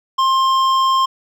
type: tone with hard clipping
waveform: sine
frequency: 1058 Hz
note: C6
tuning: 19 cents sharp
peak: -14 dBFS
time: 0.18-1.06 s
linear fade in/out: 10 ms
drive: 10 dB
effects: none

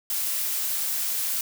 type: noise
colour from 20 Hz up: blue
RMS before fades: -27 dBFS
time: 0.1-1.41 s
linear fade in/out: 2 ms
effects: none

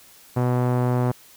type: tone with low-pass filter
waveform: sawtooth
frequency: 124.1 Hz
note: B2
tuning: 9 cents sharp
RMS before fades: -21 dBFS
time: 0.36-1.12 s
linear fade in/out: 10 ms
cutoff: 1000 Hz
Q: 1.1
effects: white hiss -50 dBFS RMS until 1.36 s

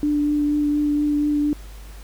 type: tone with vibrato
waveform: sine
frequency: 294.6 Hz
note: D4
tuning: 6 cents sharp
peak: -17 dBFS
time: 0.03-1.53 s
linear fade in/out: 0 ms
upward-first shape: triangle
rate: 4.2 Hz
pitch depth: 14 cents each way
effects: added 50 Hz sine -36 dBFS peak until 2.03 s + pink hiss -47 dBFS RMS until 2.03 s

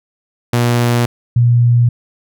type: tone pair in turn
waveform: sawtooth / sine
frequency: 119.9 / 119.9 Hz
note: A#2 / A#2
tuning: +49 / +49 cents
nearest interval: unison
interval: 0 cents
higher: neither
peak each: -7 dBFS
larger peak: neither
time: 0.53-1.06 / 1.36-1.89 s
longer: neither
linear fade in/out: 5 ms
effects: none

